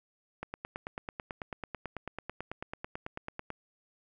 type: click train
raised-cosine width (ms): 0.5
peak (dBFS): -22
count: 29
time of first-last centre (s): 0.43-3.504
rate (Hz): 9.11
effects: none